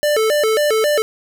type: tone with vibrato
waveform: square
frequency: 510 Hz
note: C5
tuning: 44 cents flat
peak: -14 dBFS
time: 0.03-1.02 s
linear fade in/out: 0 ms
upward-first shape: square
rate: 3.7 Hz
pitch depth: 260 cents each way
effects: none